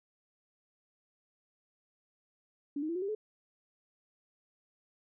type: tone with pitch steps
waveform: sine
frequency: 286.3 / 310.4 / 336.6 / 364.9 / 395.6 / 429 Hz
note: D4 / D#4 / E4 / F#4 / G4 / A4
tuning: -44 / -4 / +36 / -24 / +16 / -44 cents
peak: -32 dBFS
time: 2.76-3.15 s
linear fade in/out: 5 ms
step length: 65 ms
effects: none